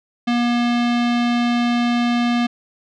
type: tone with low-pass filter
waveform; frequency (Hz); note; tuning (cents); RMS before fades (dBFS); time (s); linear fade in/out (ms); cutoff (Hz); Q
square; 239.5; A#3; +47; -18; 0.27-2.47; 10; 3600; 1.5
effects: none